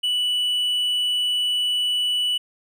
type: tone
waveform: triangle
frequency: 2960 Hz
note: F#7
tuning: in tune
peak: -18 dBFS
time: 0.03-2.38 s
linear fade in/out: 10 ms
effects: none